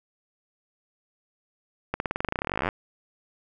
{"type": "accelerating click train", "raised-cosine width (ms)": 0.5, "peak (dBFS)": -11, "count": 28, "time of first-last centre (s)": [1.94, 2.689], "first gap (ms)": 61, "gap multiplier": 0.93, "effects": []}